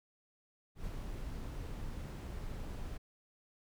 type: noise with ADSR envelope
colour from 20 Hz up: brown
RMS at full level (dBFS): -40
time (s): 0.75-2.98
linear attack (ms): 110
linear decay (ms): 32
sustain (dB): -2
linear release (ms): 14
effects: none